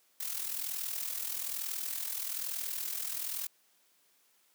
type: noise with amplitude modulation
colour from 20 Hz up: blue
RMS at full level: -34 dBFS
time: 0.2-3.47 s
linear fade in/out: 5 ms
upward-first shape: sine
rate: 41.1 Hz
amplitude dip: 65%
effects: white hiss -69 dBFS RMS until 4.54 s + high-pass 200 Hz 12 dB/octave